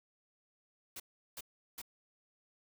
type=noise bursts; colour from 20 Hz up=white; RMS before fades=-45 dBFS; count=3; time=0.96-1.817 s; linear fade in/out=5 ms; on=39 ms; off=370 ms; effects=none